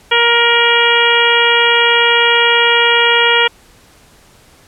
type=harmonic tone with a mistuned harmonic; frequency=470.4 Hz; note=A#4; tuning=16 cents sharp; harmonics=1 / 2 / 3 / 4 / 5 / 6 / 7; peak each=-16 / -16 / -16 / -16 / -16 / -16 / -16 dBFS; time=0.11-3.48 s; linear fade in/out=10 ms; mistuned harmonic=6; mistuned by=+21 cents; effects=pink hiss -46 dBFS RMS until 4.67 s + low-pass 12000 Hz 12 dB/octave